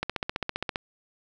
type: click train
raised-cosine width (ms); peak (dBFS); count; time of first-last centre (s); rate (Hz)
0.3; -12; 12; 0.03-0.758; 15.1
effects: none